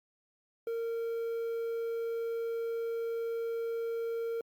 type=tone with quantisation; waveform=triangle; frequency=460.5 Hz; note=A#4; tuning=21 cents flat; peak=-30 dBFS; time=0.67-4.41 s; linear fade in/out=2 ms; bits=10; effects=Opus 48 kbps